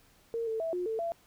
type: tone with pitch steps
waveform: sine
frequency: 460.7 / 444.9 / 655 / 358.2 / 445.2 / 675 Hz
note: A#4 / A4 / E5 / F4 / A4 / E5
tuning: -20 / +19 / -11 / +44 / +20 / +41 cents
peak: -30 dBFS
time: 0.34-1.12 s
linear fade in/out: 0 ms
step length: 130 ms
effects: pink hiss -63 dBFS RMS until 1.26 s